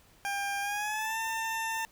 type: tone with pitch glide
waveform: 20% pulse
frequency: 800 to 898 Hz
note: G5 to A5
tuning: +35 to +35 cents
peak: -26 dBFS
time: 0.25-1.85 s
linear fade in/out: 0 ms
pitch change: +200 cents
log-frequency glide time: 0.61-1.18 s
effects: pink hiss -61 dBFS RMS until 1.91 s